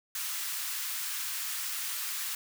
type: high-pass noise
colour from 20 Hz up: white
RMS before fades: -35 dBFS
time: 0.15-2.35 s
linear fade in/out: 2 ms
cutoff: 1100 Hz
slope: 24 dB/octave
effects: none